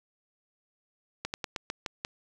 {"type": "slowing click train", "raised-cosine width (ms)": 0.2, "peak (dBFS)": -15, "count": 7, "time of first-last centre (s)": [1.25, 2.049], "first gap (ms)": 89, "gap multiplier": 1.16, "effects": ["9-bit"]}